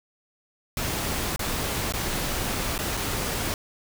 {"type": "noise with dropouts", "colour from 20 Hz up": "pink", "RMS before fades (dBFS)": -28, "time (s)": [0.77, 3.54], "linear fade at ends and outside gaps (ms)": 1, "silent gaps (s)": [[1.361, 1.393], [1.923, 1.937], [2.779, 2.789], [2.97, 2.973]], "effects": []}